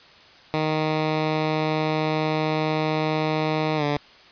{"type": "tone with pitch glide", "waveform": "10% pulse", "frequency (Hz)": [155.56, 145.98], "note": ["D#3", "D3"], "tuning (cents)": [0, -10], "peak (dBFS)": -13, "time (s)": [0.54, 3.97], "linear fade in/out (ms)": 0, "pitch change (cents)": -110, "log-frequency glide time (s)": [3.76, 3.84], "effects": ["white hiss -49 dBFS RMS until 4.31 s", "resampled to 11025 Hz"]}